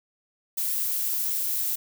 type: noise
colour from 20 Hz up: violet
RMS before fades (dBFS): -27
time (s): 0.57-1.76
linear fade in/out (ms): 10
effects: none